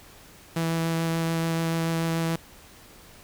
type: tone with vibrato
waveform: sawtooth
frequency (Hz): 164.6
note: E3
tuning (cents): -2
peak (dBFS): -20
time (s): 0.56-2.36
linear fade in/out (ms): 5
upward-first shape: sine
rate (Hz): 6.9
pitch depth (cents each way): 8
effects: pink hiss -50 dBFS RMS until 3.23 s